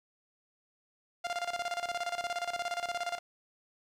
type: tone with tremolo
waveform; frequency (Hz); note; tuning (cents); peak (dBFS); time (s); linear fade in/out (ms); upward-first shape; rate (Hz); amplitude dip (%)
sawtooth; 698.5; F5; 0; -27; 1.24-3.19; 10; square; 17; 75
effects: low-pass 7000 Hz 12 dB/octave + 11-bit